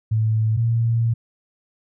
sine tone pair in turn, 110 / 115.51 Hz, A2 / A#2, 0 / -15 cents, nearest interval minor second, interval 85 cents, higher second, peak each -16 dBFS, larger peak neither, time 0.11-0.57 / 0.57-1.14 s, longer second, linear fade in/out 10 ms, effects none

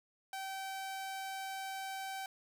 sawtooth tone, 772 Hz, G5, 27 cents flat, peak -36 dBFS, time 0.33-2.26 s, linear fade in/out 2 ms, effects none

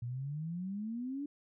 sine exponential sweep, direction up, 116.54 to 293.7 Hz, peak -36 dBFS, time 0.02-1.26 s, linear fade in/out 5 ms, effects none

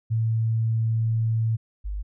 sine tone pair in turn, 112.6 / 50.36 Hz, A2 / G1, +40 / +47 cents, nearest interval octave + major second, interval 1393 cents, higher first, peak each -20 / -27 dBFS, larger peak first, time 0.1-1.57 / 1.84-2.03 s, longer first, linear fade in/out 20 ms, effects none

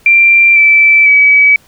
sine tone with pitch steps, 2365 / 2323 / 2282 Hz, D7 / D7 / C#7, +12 / -20 / +50 cents, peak -3 dBFS, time 0.06-1.56 s, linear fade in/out 2 ms, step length 500 ms, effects pink hiss -46 dBFS RMS until 1.67 s

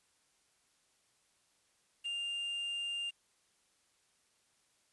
triangle tone with quantisation, 2800 Hz, F7, 4 cents sharp, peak -34 dBFS, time 2.04-3.11 s, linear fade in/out 20 ms, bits 9, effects white hiss -73 dBFS RMS until 4.92 s + resampled to 24000 Hz

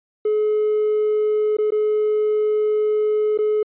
triangle tone with dropouts, 425.8 Hz, G#4, 43 cents sharp, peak -13 dBFS, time 0.25-3.63 s, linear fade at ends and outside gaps 5 ms, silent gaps 1.569-1.585 / 1.706-1.72 / 3.376-3.387 s, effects tanh soft clip ceiling -12 dBFS + resampled to 8000 Hz

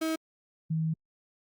35% pulse / sine tone pair in turn, 319.9 / 159.95 Hz, D#4 / D#3, +48 / +48 cents, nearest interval octave, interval 1200 cents, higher first, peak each -26 / -26 dBFS, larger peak neither, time 0.01-0.16 / 0.7-0.94 s, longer second, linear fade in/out 10 ms, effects Opus 48 kbps

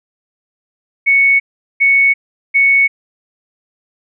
sine tone bursts, 2217 Hz, C#7, in tune, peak -7 dBFS, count 3, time 1.06-2.88 s, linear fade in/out 20 ms, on 340 ms, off 400 ms, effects none

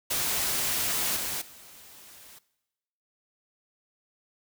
white noise with level steps, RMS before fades -28 / -32 / -50 dBFS, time 0.1-2.39 s, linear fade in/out 10 ms, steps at 1.16 / 1.41 s, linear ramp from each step 10 ms, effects noise-tail reverb RT60 1.0 s tail -19 dB re dry

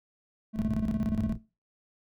triangle tone with tremolo, 217.6 Hz, A3, 19 cents flat, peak -23 dBFS, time 0.53-1.36 s, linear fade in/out 50 ms, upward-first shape square, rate 17 Hz, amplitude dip 65%
white low-pass noise, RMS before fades -35 dBFS, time 0.56-1.38 s, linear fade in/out 10 ms, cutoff 170 Hz, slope 24 dB/octave
effects noise-tail reverb RT60 0.3 s tail -19 dB re dry

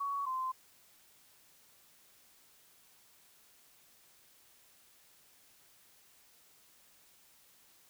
sine tone pair in turn, 1121 / 1037.3 Hz, C#6 / C6, +19 / -15 cents, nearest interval minor second, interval 134 cents, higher first, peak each -33 / -33 dBFS, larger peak neither, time 0-0.26 / 0.26-0.52 s, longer neither, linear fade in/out 10 ms, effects white hiss -64 dBFS RMS until 7.89 s

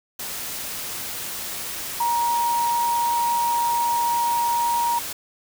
sine tone in noise, 944 Hz, A#5, 22 cents sharp, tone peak -19 dBFS, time 2-4.99 s, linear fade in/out 5 ms, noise white, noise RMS -31 dBFS, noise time 0.19-5.13 s, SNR +9 dB, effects none

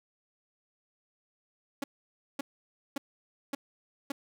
sawtooth tone bursts, 278.8 Hz, C#4, 10 cents sharp, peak -27 dBFS, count 5, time 1.82-4.12 s, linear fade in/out 5 ms, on 20 ms, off 550 ms, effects none

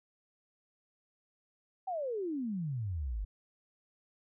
sine exponential sweep, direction down, 784 to 46.25 Hz, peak -33 dBFS, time 1.87-3.25 s, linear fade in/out 10 ms, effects none

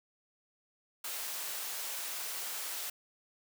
white high-pass noise, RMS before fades -39 dBFS, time 1.04-2.9 s, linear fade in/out 5 ms, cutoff 520 Hz, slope 12 dB/octave, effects none

